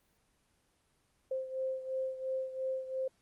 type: beating tone pair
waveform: sine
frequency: 523.3 / 526.2 Hz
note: C5 / C5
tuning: 0 / +10 cents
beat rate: 2.9 Hz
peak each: -35 / -40 dBFS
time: 1.31-3.08 s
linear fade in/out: 5 ms
effects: pink hiss -73 dBFS RMS until 3.21 s + Opus 24 kbps